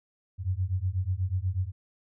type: beating tone pair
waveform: sine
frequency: 89 / 97.2 Hz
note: F2 / G2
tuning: +33 / -14 cents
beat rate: 8.2 Hz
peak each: -29 / -29 dBFS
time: 0.38-1.72 s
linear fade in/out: 50 ms
effects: none